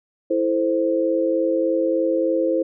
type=chord; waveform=sine; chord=A minor; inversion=second; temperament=equal; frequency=329.6 / 440 / 523.3 Hz; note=E4 / A4 / C5; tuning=0 / 0 / 0 cents; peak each=-21 / -26 / -20 dBFS; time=0.3-2.63 s; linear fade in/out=10 ms; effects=none